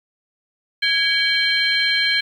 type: tone cluster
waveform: sine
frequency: 1654 / 2274 / 3161 / 4136 Hz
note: G#6 / C#7 / G7 / C8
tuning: -8 / +44 / +14 / -21 cents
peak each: -21 dBFS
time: 0.82-2.21 s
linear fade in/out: 10 ms
effects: tanh soft clip ceiling -6 dBFS + 8-bit